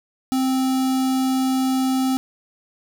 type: tone with notch filter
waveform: square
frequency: 261.6 Hz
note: C4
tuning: in tune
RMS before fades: -20 dBFS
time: 0.32-2.17 s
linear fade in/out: 0 ms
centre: 2000 Hz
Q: 1.3
effects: none